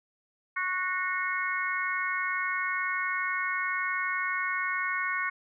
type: harmonic tone with a mistuned harmonic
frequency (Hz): 368.2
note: F#4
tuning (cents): -8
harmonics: 3 / 4 / 5 / 6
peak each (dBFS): -33 / -33 / -33 / -33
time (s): 0.56-5.3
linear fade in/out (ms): 10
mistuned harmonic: 6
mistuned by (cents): -23
effects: none